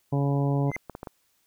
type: harmonic tone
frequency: 140.5 Hz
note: C#3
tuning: 24 cents sharp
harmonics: 1 / 2 / 3 / 4 / 5 / 6 / 7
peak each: -23 / -29 / -33 / -35 / -37 / -39 / -40 dBFS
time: 0.12-0.71 s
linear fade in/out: 10 ms
type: tone with exponential growth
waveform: triangle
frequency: 2069 Hz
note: C7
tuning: 20 cents flat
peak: -24 dBFS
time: 0.67-0.76 s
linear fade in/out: 1 ms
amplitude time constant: 19 ms
type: clicks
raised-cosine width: 1 ms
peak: -22 dBFS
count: 6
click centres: 0.716 / 0.765 / 0.897 / 0.951 / 1.031 / 1.072 s
effects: white hiss -69 dBFS RMS until 1.46 s